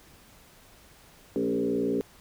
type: tone with frequency modulation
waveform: sine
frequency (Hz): 340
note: F4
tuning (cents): -46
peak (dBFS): -24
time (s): 1.36-2.01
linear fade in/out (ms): 0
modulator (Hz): 58.9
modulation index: 2.2
effects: pink hiss -55 dBFS RMS until 2.2 s